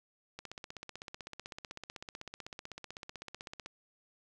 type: click train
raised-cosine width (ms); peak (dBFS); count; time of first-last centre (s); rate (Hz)
0.2; -26; 53; 0.39-3.66; 15.9
effects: none